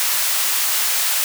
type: high-pass noise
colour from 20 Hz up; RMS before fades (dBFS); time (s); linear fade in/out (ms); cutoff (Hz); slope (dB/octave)
white; -19; 0-1.24; 0; 850; 12
effects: none